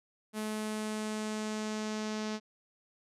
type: tone with low-pass filter sweep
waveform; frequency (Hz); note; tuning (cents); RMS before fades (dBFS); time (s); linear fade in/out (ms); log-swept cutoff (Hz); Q
sawtooth; 215; A3; -40; -36; 0.33-2.4; 50; 11000 to 5600; 1.8
effects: none